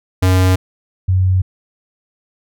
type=tone pair in turn; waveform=square / sine; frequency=92.6 / 93.09 Hz; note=F#2 / F#2; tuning=+2 / +11 cents; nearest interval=unison; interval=9 cents; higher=second; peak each=-10 / -10 dBFS; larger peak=neither; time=0.22-0.56 / 1.08-1.42 s; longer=neither; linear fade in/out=10 ms; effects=none